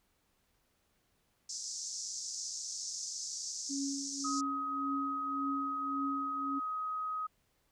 pink band-pass noise, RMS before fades -41 dBFS, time 1.49-4.41 s, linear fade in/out 5 ms, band 5200 to 7100 Hz, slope 48 dB/octave
sine tone with tremolo, 277.2 Hz, C#4, in tune, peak -33 dBFS, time 3.69-6.6 s, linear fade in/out 20 ms, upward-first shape triangle, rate 1.8 Hz, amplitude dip 80%
sine tone, 1261 Hz, D#6, 23 cents sharp, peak -34 dBFS, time 4.24-7.27 s, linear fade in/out 10 ms
effects pink hiss -75 dBFS RMS until 7.71 s

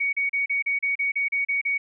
sine tone bursts, 2240 Hz, C#7, 18 cents sharp, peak -21 dBFS, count 11, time 0-1.78 s, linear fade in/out 10 ms, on 130 ms, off 35 ms, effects none

